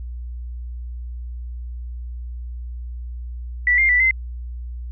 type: tone with pitch steps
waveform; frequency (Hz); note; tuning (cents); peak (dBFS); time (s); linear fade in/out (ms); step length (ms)
sine; 1964 / 2109 / 1973 / 2067; B6 / C7 / B6 / C7; -10 / +13 / -2 / -22; -13; 3.67-4.11; 2; 110
effects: added 60 Hz sine -28 dBFS peak until 4.91 s